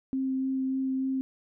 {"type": "tone with vibrato", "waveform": "sine", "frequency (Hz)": 264.2, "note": "C4", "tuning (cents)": 17, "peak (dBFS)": -26, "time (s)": [0.13, 1.21], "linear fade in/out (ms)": 0, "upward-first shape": "sine", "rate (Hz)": 3.4, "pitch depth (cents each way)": 9, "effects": []}